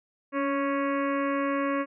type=harmonic tone with a mistuned harmonic; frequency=277.2 Hz; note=C#4; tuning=in tune; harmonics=1 / 2 / 4 / 5 / 6 / 7 / 8 / 9 / 10; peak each=-28 / -30 / -31 / -42 / -38 / -41 / -41 / -46 / -48 dBFS; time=0.32-1.86 s; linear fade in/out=50 ms; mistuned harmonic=1; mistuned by=+27 cents; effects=none